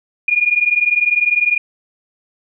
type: tone pair together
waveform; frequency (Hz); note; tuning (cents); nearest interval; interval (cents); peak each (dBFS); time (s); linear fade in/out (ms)
sine; 2425 / 2445; D#7 / D#7; -45 / -31; unison; 14; -15 / -15; 0.28-1.58; 5
effects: none